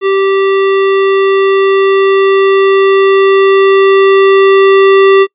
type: tone with level ramp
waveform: square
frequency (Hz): 389.7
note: G4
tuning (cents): -10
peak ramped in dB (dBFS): -8 to -3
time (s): 0.01-5.27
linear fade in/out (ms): 50
effects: noise-tail reverb RT60 0.1 s tail -25 dB re dry + resampled to 8000 Hz